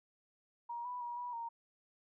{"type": "tone with pitch steps", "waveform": "sine", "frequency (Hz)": [946, 987, 957, 975, 929], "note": ["A#5", "B5", "A#5", "B5", "A#5"], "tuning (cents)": [25, -1, 45, -23, -6], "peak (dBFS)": -39, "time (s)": [0.69, 1.49], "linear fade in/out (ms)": 10, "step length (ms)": 160, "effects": []}